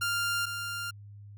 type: tone pair in turn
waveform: sawtooth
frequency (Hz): 1396.9 / 1396.9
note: F6 / F6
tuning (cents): 0 / 0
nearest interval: unison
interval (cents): 0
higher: neither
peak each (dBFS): -24 / -30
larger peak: first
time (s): 0.01-0.46 / 0.46-0.91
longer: neither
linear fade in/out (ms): 10
effects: added 102 Hz sine -45 dBFS peak until 1.37 s